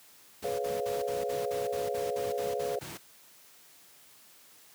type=noise bursts; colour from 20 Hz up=pink; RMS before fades=-42 dBFS; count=12; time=0.42-2.977 s; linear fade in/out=10 ms; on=170 ms; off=47 ms
type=chord; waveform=sine; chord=C# dominant seventh; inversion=second; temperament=equal with one note detuned; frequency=420.6 / 493.9 / 554.4 / 698.5 Hz; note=G#4 / B4 / C#5 / E#5; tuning=+22 / 0 / 0 / 0 cents; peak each=-34 / -35 / -36 / -37 dBFS; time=0.44-2.79 s; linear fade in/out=5 ms
effects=white hiss -57 dBFS RMS until 4.74 s + high-pass 100 Hz 12 dB/octave